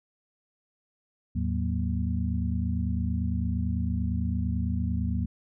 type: tone cluster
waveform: sine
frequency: 79.3 / 108.2 / 184.7 / 236 Hz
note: D#2 / A2 / F#3 / A#3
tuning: +33 / -29 / -3 / +22 cents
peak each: -28 / -32 / -32 / -33 dBFS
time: 1.35-5.26 s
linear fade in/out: 10 ms
effects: none